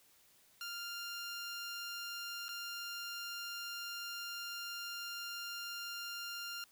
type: tone with dropouts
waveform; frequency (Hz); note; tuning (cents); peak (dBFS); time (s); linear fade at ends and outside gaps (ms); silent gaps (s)
15% pulse; 1396.9; F6; 0; -35; 0.61-6.64; 1; 2.483-2.49
effects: white hiss -67 dBFS RMS until 6.71 s